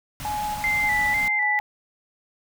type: band-stop noise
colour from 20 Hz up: pink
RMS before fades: -35 dBFS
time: 0.2-1.28 s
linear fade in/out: 0 ms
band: 310 to 550 Hz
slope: 96 dB/octave
type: tone with tremolo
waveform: sine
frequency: 840 Hz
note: G#5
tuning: 19 cents sharp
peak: -25 dBFS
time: 0.25-1.6 s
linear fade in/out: 0 ms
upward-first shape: square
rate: 1.7 Hz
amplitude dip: 40%
type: tone with vibrato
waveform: sine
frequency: 2030 Hz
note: B6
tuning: 47 cents sharp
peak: -20 dBFS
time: 0.64-1.59 s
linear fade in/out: 0 ms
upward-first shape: square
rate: 2 Hz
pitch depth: 45 cents each way
effects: none